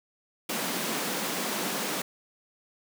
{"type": "high-pass noise", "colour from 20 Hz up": "pink", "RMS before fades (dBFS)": -31, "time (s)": [0.49, 2.02], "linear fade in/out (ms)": 5, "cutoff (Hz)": 170, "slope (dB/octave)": 48, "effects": []}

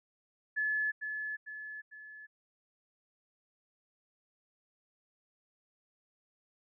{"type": "tone with echo", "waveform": "sine", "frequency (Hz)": 1719, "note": "A6", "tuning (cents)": -41, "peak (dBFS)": -29, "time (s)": [0.56, 0.92], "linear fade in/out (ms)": 20, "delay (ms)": 450, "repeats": 3, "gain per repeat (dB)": -6, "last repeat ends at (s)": 2.27, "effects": []}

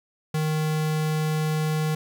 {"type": "tone", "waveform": "square", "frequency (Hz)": 155.2, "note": "D#3", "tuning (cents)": -4, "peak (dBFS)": -23, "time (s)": [0.34, 1.95], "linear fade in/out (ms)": 5, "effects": ["10-bit"]}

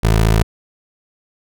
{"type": "tone", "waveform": "20% pulse", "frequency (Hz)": 54.7, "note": "A1", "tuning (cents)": -9, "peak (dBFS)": -6, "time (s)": [0.03, 0.43], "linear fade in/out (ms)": 10, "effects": []}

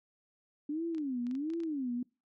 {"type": "tone with vibrato", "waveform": "sine", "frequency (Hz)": 284.6, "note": "C#4", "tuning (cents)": 46, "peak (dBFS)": -32, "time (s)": [0.69, 2.03], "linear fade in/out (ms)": 5, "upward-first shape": "sine", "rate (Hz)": 1.4, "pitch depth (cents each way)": 290}
{"type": "clicks", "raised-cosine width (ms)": 0.2, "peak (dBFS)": -37, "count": 9, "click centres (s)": [0.948, 0.982, 1.268, 1.312, 1.352, 1.502, 1.536, 1.603, 1.635]}
{"effects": ["noise-tail reverb RT60 0.3 s tail -24 dB re dry"]}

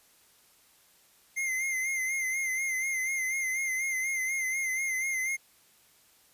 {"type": "tone with vibrato", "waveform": "square", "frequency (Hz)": 2093, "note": "C7", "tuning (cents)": 0, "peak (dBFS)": -29, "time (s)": [1.36, 5.37], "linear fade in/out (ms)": 20, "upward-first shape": "sine", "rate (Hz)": 4.1, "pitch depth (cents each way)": 49, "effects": ["white hiss -62 dBFS RMS until 6.33 s", "resampled to 32000 Hz"]}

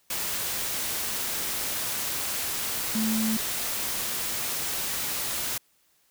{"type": "tone in noise", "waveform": "sine", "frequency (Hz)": 220, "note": "A3", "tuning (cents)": 0, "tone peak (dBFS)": -24, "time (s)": [2.95, 3.37], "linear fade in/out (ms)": 5, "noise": "white", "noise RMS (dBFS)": -30, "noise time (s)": [0.1, 5.58], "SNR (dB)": 3, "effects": ["white hiss -66 dBFS RMS until 6.1 s"]}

